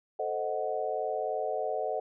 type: chord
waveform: sine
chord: A diminished seventh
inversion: none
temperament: equal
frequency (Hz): 440 / 523.3 / 622.3 / 740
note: A4 / C5 / Eb5 / Gb5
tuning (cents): 0 / 0 / 0 / 0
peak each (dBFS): -35 / -36 / -34 / -34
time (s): 0.19-2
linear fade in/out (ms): 5
effects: none